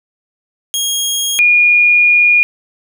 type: tone pair in turn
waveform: 20% pulse / sine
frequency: 3271 / 2434 Hz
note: G#7 / D#7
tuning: -27 / -39 cents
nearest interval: perfect fourth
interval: 512 cents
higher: first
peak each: -9 / -6 dBFS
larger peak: second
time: 0.74-1.39 / 1.39-2.43 s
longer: second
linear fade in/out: 0 ms
effects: none